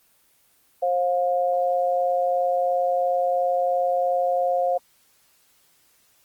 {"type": "tone pair together", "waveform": "sine", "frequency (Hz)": [532.9, 710], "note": ["C5", "F5"], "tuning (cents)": [32, 28], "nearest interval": "perfect fourth", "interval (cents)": 496, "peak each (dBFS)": -22, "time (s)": [0.82, 4.78], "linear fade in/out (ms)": 10, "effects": ["white hiss -61 dBFS RMS until 6.24 s", "Opus 24 kbps"]}